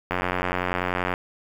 click train, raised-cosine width 0.5 ms, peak -9 dBFS, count 94, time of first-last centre 0.11-1.139 s, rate 90.4 Hz, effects 7-bit

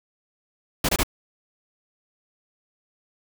pink noise bursts, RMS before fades -21 dBFS, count 3, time 0.84-1.034 s, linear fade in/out 5 ms, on 48 ms, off 25 ms, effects none

